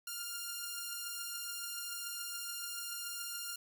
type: beating tone pair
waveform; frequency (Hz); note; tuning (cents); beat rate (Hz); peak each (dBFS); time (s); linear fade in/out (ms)
5% pulse; 1396.9 / 1403.9; F6 / F6; 0 / +9; 7; -35 / -29; 0.07-3.56; 5
effects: none